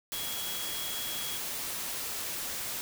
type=tone in noise; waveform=sine; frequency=3322 Hz; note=G#7; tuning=in tune; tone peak=-39 dBFS; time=0.13-1.37 s; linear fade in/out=0 ms; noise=white; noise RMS=-36 dBFS; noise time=0.12-2.81 s; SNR=-6 dB; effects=none